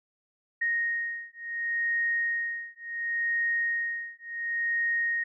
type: beating tone pair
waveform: sine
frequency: 1864.7 / 1865.4 Hz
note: A#6 / A#6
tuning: 0 / +1 cents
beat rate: 0.7 Hz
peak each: -30 dBFS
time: 0.61-5.24 s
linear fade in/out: 10 ms
effects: none